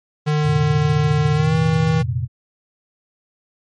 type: tone with pitch glide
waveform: square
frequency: 150.9 to 159.87 Hz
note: D3 to D#3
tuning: +47 to +47 cents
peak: -16 dBFS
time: 0.26-2.03 s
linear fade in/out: 20 ms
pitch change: +100 cents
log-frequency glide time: 1.34-1.55 s
type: chord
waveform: sine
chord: F suspended fourth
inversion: none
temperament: equal with one note detuned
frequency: 89.04 / 116.54 / 130.81 Hz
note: F2 / Bb2 / C3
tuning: +34 / 0 / 0 cents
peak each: -25 / -22 / -23 dBFS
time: 0.42-2.28 s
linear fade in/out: 50 ms
effects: low-pass 5000 Hz 12 dB/octave + MP3 48 kbps